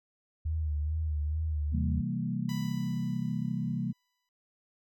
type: tone with vibrato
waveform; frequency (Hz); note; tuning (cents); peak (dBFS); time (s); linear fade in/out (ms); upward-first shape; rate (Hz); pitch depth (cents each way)
sine; 76.8; D#2; -22; -28; 0.45-2.01; 10; sine; 2.3; 65
type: chord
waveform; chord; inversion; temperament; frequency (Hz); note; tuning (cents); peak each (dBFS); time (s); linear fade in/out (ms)
sine; C dominant seventh; none; equal with one note detuned; 130.81 / 164.81 / 196 / 231.2; C3 / E3 / G3 / Bb3; 0 / 0 / 0 / -14; -35; 1.72-3.93; 20
type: tone with exponential decay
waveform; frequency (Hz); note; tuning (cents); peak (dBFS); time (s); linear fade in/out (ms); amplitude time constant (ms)
10% pulse; 990; B5; +4; -33; 2.49-4.29; 2; 390
effects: none